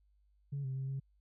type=tone with pitch steps; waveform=sine; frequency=140.5 / 132.1 / 133.7 / 135.6 Hz; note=C#3 / C3 / C3 / C#3; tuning=+24 / +17 / +38 / -38 cents; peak=-34 dBFS; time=0.52-1 s; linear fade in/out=10 ms; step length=120 ms; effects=tanh soft clip ceiling -32 dBFS + added 50 Hz sine -67 dBFS peak until 1.2 s